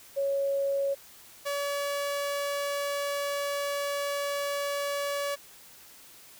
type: tone pair in turn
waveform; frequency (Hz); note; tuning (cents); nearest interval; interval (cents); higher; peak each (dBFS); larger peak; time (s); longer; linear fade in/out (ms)
sine / sawtooth; 554.4 / 569; C#5 / C#5; 0 / +45; unison; 45; second; -25; neither; 0.16-0.95 / 1.45-5.36; second; 20
effects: white hiss -52 dBFS RMS until 6.39 s